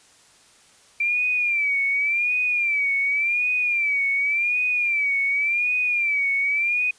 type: tone with vibrato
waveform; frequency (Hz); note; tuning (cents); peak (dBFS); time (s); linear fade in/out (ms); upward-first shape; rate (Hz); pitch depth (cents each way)
sine; 2349; D7; 0; -19; 1-6.91; 5; sine; 0.89; 100
effects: white hiss -54 dBFS RMS until 6.98 s + resampled to 22050 Hz